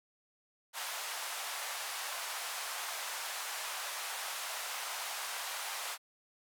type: band-pass noise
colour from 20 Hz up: pink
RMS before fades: -40 dBFS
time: 0.73-5.98 s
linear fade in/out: 50 ms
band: 730 to 14000 Hz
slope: 24 dB/octave
effects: none